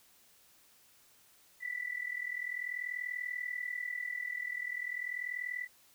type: tone with amplitude modulation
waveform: sine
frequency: 1975.5 Hz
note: B6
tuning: in tune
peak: -32 dBFS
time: 1.6-5.68 s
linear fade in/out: 50 ms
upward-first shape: sine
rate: 40.4 Hz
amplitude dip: 80%
effects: white hiss -64 dBFS RMS until 5.94 s